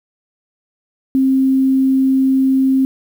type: tone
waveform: sine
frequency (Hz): 265.3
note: C4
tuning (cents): +24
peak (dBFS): -10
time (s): 1.15-2.85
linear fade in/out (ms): 0
effects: 7-bit